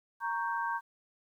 sine chord, G diminished, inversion first, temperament equal, 932.3 / 1108.7 / 1568 Hz, Bb5 / Db6 / G6, 0 / 0 / 0 cents, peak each -33 / -37 / -36 dBFS, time 0.2-0.81 s, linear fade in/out 50 ms, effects 11-bit

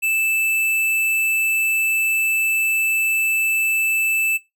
square tone, 2637 Hz, E7, in tune, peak -18 dBFS, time 0.02-4.38 s, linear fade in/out 20 ms, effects noise-tail reverb RT60 0.2 s tail -18 dB re dry

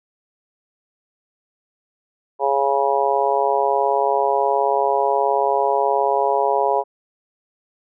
harmonic tone, 138.59 Hz, C#3, in tune, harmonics 3 / 4 / 5 / 6 / 7, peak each -22 / -22 / -22 / -22 / -22 dBFS, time 2.39-6.84 s, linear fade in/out 50 ms, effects none

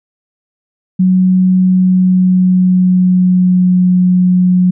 sine tone with pitch glide, 185 to 181.61 Hz, F#3 to F#3, 0 to -32 cents, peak -6 dBFS, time 0.99-4.71 s, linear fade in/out 10 ms, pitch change -32 cents, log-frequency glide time 1.58-3.87 s, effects none

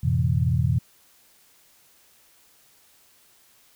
sine chord, F major seventh, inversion none, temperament equal with one note detuned, 87.31 / 110 / 127.68 / 164.81 Hz, F2 / A2 / C3 / E3, 0 / 0 / -42 / 0 cents, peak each -24 / -27 / -22 / -27 dBFS, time 0.03-0.79 s, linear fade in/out 10 ms, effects white hiss -58 dBFS RMS until 3.75 s

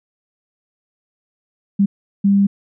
sine tone bursts at uneven times, 199.1 Hz, G3, 27 cents sharp, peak -10 dBFS, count 2, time 1.79-1.86 / 2.24-2.47 s, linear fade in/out 10 ms, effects none

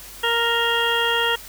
harmonic tone, 466.2 Hz, A#4, in tune, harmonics 1 / 2 / 3 / 4 / 6 / 7, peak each -25 / -25 / -25 / -25 / -25 / -25 dBFS, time 0.23-1.36 s, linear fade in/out 10 ms, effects added 49 Hz sine -47 dBFS peak until 1.48 s + white hiss -40 dBFS RMS until 1.48 s

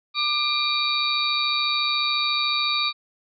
sine tone cluster, 1192 / 2388 / 3727 / 3861 / 4534 Hz, D6 / D7 / A#7 / B7 / C#8, +25 / +28 / -1 / -40 / +38 cents, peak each -27 dBFS, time 0.14-2.93 s, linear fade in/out 50 ms, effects none

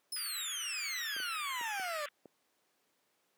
20% pulse exponential sweep, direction down, 5274 to 570 Hz, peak -31 dBFS, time 0.12-2.06 s, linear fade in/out 5 ms
pink band-pass noise, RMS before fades -48 dBFS, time 0.16-2.09 s, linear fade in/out 5 ms, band 1200 to 3400 Hz, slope 96 dB/octave
clicks, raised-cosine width 2 ms, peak -35 dBFS, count 5, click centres 1.165 / 1.201 / 1.612 / 1.797 / 2.257 s
effects pink hiss -75 dBFS RMS until 3.37 s + high-pass 300 Hz 12 dB/octave

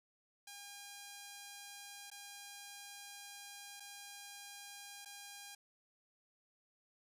5% pulse tone with dropouts, 809 Hz, G#5, 46 cents flat, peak -38 dBFS, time 0.47-5.55 s, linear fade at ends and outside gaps 5 ms, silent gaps 2.102-2.114 / 3.799-3.803 / 5.049-5.057 s, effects none

